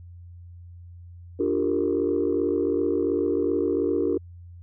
sine chord, G minor seventh, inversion second, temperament equal with one note detuned, 293.7 / 349.2 / 392 / 459.2 Hz, D4 / F4 / G4 / Bb4, 0 / 0 / 0 / -26 cents, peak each -26 dBFS, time 1.39-4.18 s, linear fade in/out 10 ms, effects tanh soft clip ceiling -13 dBFS + added 87 Hz sine -41 dBFS peak until 4.62 s

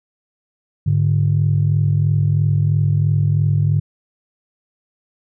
sine tone pair together, 103.82 / 146.83 Hz, G#2 / D3, 0 / 0 cents, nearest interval tritone, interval 600 cents, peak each -15 dBFS, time 0.86-3.8 s, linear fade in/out 10 ms, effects tanh soft clip ceiling -6 dBFS

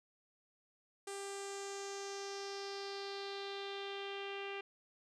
sawtooth tone with low-pass filter sweep, 396.4 Hz, G4, 19 cents sharp, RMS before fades -44 dBFS, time 1.07-4.61 s, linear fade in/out 5 ms, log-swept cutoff 8700 to 2700 Hz, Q 3.7, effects none

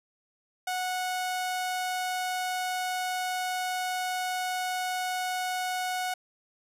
sawtooth tone, 735 Hz, F#5, 12 cents flat, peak -25 dBFS, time 0.67-6.14 s, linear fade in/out 5 ms, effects resampled to 32000 Hz + 11-bit

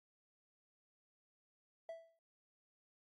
triangle tone with exponential decay, 659.3 Hz, E5, in tune, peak -40 dBFS, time 1.89-2.19 s, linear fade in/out 2 ms, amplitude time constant 65 ms, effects AAC 32 kbps

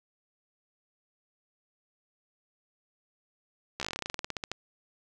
slowing click train, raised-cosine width 0.2 ms, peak -16 dBFS, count 20, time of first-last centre 3.8-4.516 s, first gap 14 ms, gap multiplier 1.1, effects none

